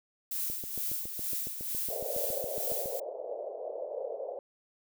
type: noise with tremolo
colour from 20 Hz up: violet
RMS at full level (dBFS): -33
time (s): 0.31-3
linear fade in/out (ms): 5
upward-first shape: sine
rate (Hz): 2.2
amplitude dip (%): 55
type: click train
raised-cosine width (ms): 2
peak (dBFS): -30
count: 18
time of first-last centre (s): 0.5-2.858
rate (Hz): 7.21
type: band-pass noise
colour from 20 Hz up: white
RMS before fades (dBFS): -38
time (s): 1.9-4.39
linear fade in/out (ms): 2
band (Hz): 470 to 620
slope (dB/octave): 48
effects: none